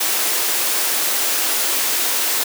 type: high-pass noise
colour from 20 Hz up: white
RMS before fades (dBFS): -19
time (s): 0-2.44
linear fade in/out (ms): 10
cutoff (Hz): 280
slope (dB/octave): 24
effects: none